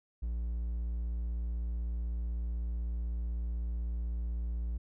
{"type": "tone", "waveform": "triangle", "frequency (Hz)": 58, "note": "A#1", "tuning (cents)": -8, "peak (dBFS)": -30, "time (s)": [0.22, 4.78], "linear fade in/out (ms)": 10, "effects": []}